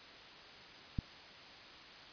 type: click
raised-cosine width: 5 ms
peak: -22 dBFS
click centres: 0.988 s
effects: white hiss -53 dBFS RMS until 2.12 s + resampled to 11025 Hz